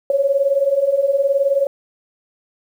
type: beating tone pair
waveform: sine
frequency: 540 / 559 Hz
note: C#5 / C#5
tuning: -45 / +14 cents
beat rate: 19 Hz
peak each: -19 / -15 dBFS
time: 0.1-1.67 s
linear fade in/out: 2 ms
effects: 8-bit